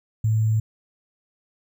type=tone with sample-and-hold; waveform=sine; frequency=109.8 Hz; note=A2; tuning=3 cents flat; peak=-17 dBFS; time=0.24-0.6 s; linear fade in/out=5 ms; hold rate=7350 Hz; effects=none